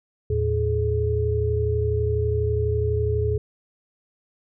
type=tone cluster; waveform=sine; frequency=79.4 / 111.5 / 422.9 Hz; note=D#2 / A2 / G#4; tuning=+36 / +23 / +31 cents; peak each=-24 dBFS; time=0.3-3.38 s; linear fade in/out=5 ms; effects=none